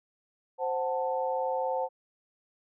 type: chord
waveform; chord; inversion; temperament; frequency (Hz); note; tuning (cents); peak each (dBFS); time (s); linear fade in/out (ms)
sine; F# diminished; second; equal with one note detuned; 523.3 / 740 / 884.1; C5 / F#5 / A5; 0 / 0 / +8; -30 / -34 / -32; 0.58-1.89; 50
effects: none